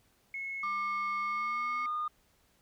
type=tone; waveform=sine; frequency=2183 Hz; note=C#7; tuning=27 cents flat; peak=-35 dBFS; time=0.34-1.86 s; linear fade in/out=2 ms
type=tone with pitch glide; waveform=sine; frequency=1191 to 1221 Hz; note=D6 to D#6; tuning=+24 to -33 cents; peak=-30 dBFS; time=0.63-2.08 s; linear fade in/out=5 ms; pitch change=+43 cents; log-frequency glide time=1.21-1.9 s
effects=tanh soft clip ceiling -27 dBFS + pink hiss -69 dBFS RMS until 2.61 s